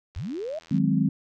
click train, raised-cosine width 0.2 ms, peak -32 dBFS, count 53, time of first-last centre 0.15-0.78 s, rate 82.5 Hz
sine linear sweep, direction up, 59 to 659 Hz, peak -29 dBFS, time 0.16-0.59 s, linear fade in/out 5 ms
sine chord, Ab dominant seventh, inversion second, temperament equal, 155.56 / 185 / 207.7 / 261.6 Hz, Eb3 / Gb3 / Ab3 / C4, 0 / 0 / 0 / 0 cents, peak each -25 dBFS, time 0.71-1.09 s, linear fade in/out 5 ms
effects none

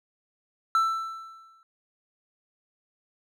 triangle tone with exponential decay, 1330 Hz, E6, 15 cents sharp, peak -16 dBFS, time 0.75-1.63 s, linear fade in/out 1 ms, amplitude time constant 190 ms, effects none

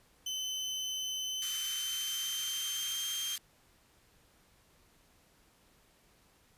30% pulse tone with pitch glide, 3045 to 3176 Hz, F#7 to G7, +49 to +22 cents, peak -32 dBFS, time 0.26-3.36 s, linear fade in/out 5 ms, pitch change +73 cents, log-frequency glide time 1.27-3.08 s
white high-pass noise, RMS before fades -41 dBFS, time 1.42-3.38 s, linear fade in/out 2 ms, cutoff 1200 Hz, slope 48 dB/octave
effects pink hiss -66 dBFS RMS until 6.57 s + resampled to 32000 Hz

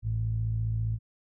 sawtooth tone with low-pass filter, 55 Hz, A1, in tune, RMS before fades -29 dBFS, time 0.02-0.99 s, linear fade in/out 50 ms, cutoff 110 Hz, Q 5.5, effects none

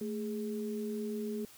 sine tone pair together, 220 / 415.3 Hz, A3 / G#4, 0 / 0 cents, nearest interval major seventh, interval 1100 cents, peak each -36 / -38 dBFS, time 0.01-1.45 s, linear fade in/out 2 ms, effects white hiss -56 dBFS RMS until 1.57 s

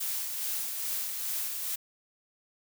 blue noise with tremolo, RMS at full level -32 dBFS, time 0-1.76 s, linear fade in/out 10 ms, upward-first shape sine, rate 2.4 Hz, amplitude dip 35%, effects none

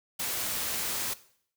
white noise, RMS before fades -32 dBFS, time 0.19-1.14 s, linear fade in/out 10 ms, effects noise-tail reverb RT60 0.6 s tail -17 dB re dry

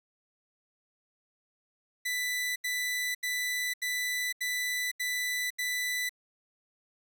sawtooth tone bursts, 1987 Hz, B6, 10 cents sharp, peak -26 dBFS, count 7, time 2.05-6.094 s, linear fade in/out 10 ms, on 510 ms, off 79 ms, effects none

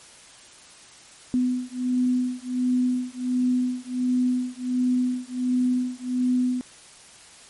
sine beating tone pair, 250 / 251.4 Hz, B3 / B3, +21 / +31 cents, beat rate 1.4 Hz, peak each -24 dBFS, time 1.34-6.61 s, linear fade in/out 0 ms, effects white hiss -48 dBFS RMS until 7.49 s + MP3 48 kbps

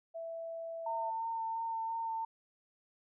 sine tone, 661 Hz, E5, 5 cents sharp, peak -39 dBFS, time 0.14-1.11 s, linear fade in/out 20 ms
sine tone with vibrato, 906 Hz, A#5, 50 cents flat, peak -34 dBFS, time 0.86-2.25 s, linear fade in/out 5 ms, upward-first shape sine, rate 2.9 Hz, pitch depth 14 cents each way
effects none

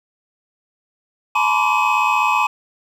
triangle tone cluster, 854 / 962 / 1038 / 1156 / 2536 Hz, G#5 / B5 / C6 / D6 / D#7, +48 / -46 / -14 / -28 / +32 cents, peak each -19 dBFS, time 1.35-2.47 s, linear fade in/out 5 ms, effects none

